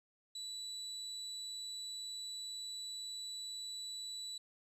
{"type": "tone", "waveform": "35% pulse", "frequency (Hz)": 3951, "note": "B7", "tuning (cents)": 0, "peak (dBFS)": -40, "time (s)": [0.35, 4.38], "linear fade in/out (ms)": 5, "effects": ["resampled to 32000 Hz", "13-bit"]}